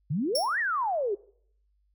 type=exponential two-way sweep; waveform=sine; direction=up then down; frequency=130 to 1961 to 375.5 Hz; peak=-25 dBFS; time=0.1-1.15 s; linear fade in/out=10 ms; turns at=0.59 s
type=tone with exponential decay; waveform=sawtooth; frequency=5470 Hz; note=F8; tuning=37 cents flat; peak=-21 dBFS; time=0.35-0.57 s; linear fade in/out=5 ms; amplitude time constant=46 ms
effects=noise-tail reverb RT60 0.6 s tail -21 dB re dry + added 50 Hz sine -66 dBFS peak until 1.94 s